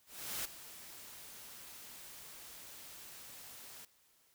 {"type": "noise with ADSR envelope", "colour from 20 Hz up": "white", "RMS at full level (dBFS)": -38, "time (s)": [0.06, 3.85], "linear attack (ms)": 390, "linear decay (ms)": 6, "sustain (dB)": -14, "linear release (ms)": 3, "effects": ["white hiss -70 dBFS RMS until 4.34 s"]}